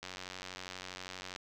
click train, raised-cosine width 0.2 ms, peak -25 dBFS, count 124, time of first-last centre 0.03-1.361 s, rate 92.4 Hz, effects 10-bit

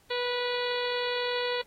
harmonic tone with a mistuned harmonic, 490 Hz, B4, 14 cents flat, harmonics 1 / 2 / 3 / 4 / 5 / 6 / 7 / 8 / 9, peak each -30 / -36 / -39 / -38 / -40 / -41 / -40 / -39 / -41 dBFS, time 0.1-1.62 s, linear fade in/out 10 ms, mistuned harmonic 6, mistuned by -17 cents, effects pink hiss -63 dBFS RMS until 1.66 s + AAC 48 kbps

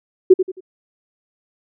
sine tone with echo, 372.8 Hz, F#4, 13 cents sharp, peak -3 dBFS, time 0.3-0.34 s, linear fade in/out 10 ms, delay 89 ms, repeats 3, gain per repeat -10 dB, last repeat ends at 0.607 s, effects none

